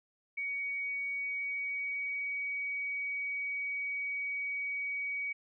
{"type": "tone with pitch glide", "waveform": "sine", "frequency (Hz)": [2247, 2260], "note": ["C#7", "C#7"], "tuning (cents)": [23, 33], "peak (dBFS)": -33, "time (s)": [0.37, 5.33], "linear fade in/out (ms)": 10, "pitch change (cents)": 10, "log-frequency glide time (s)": [0.71, 2.36], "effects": []}